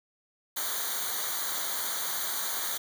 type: noise with comb filter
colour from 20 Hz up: white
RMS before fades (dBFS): -32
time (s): 0.56-2.78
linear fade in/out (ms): 10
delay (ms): 0.38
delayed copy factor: -1
effects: none